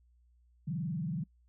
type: tone with frequency modulation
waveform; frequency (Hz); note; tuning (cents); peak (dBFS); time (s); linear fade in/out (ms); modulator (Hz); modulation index
sine; 163.1; E3; -18; -32; 0.67-1.24; 10; 21.3; 1.3
effects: noise-tail reverb RT60 0.1 s tail -25 dB re dry + added 60 Hz sine -63 dBFS peak until 1.48 s